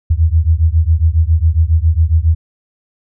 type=beating tone pair; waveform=sine; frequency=77.78 / 85.08 Hz; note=D#2 / F2; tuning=0 / -45 cents; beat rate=7.3 Hz; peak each=-11 / -12 dBFS; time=0.1-2.35 s; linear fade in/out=10 ms; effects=none